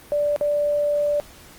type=tone with dropouts; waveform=sine; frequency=586 Hz; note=D5; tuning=4 cents flat; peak=-18 dBFS; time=0.12-1.2 s; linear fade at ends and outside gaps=0 ms; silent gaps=0.362-0.411 s; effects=pink hiss -46 dBFS RMS until 1.58 s + Opus 32 kbps

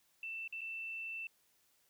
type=tone with dropouts; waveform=sine; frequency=2669 Hz; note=E7; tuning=21 cents sharp; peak=-40 dBFS; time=0.23-1.27 s; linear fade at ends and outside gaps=2 ms; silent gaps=0.477-0.525 / 0.609-0.615 s; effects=white hiss -73 dBFS RMS until 1.89 s

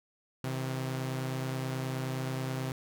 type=tone pair together; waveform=sawtooth; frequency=130.56 / 160 Hz; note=C3 / D#3; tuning=-3 / +49 cents; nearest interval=major third; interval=352 cents; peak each=-29 / -36 dBFS; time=0.44-2.72 s; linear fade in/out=2 ms; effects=none

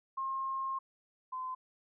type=tone pair in turn; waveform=sine; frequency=1069 / 1027.4 Hz; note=C6 / C6; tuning=+37 / -32 cents; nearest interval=minor second; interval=69 cents; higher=first; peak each=-33 / -36 dBFS; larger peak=first; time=0.17-0.79 / 1.32-1.55 s; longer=first; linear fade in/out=10 ms; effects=none

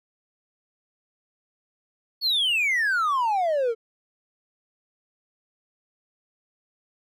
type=exponential sweep; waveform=triangle; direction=down; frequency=4500 to 438.3 Hz; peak=-18 dBFS; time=2.21-3.75 s; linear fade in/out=50 ms; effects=tanh soft clip ceiling -14 dBFS

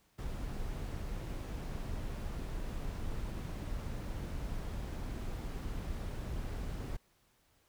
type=noise; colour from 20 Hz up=brown; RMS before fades=-39 dBFS; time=0.18-6.97 s; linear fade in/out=10 ms; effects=pink hiss -71 dBFS RMS until 7.68 s

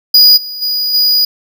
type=tone with level steps; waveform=square; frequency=4916 Hz; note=D#8; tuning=22 cents flat; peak=-3 / -22 / -13 / -8 dBFS; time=0.14-1.25 s; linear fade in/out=5 ms; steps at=0.36 / 0.61 / 0.93 s; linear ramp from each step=20 ms; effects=none

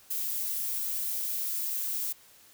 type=noise; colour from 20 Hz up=violet; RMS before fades=-32 dBFS; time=0.1-2.13 s; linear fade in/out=10 ms; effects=white hiss -57 dBFS RMS until 2.53 s

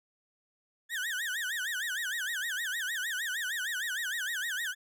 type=tone with vibrato; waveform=35% pulse; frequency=1673 Hz; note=G#6; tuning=12 cents sharp; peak=-30 dBFS; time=0.89-4.75 s; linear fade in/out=50 ms; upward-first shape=sine; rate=6.5 Hz; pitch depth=230 cents each way; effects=none

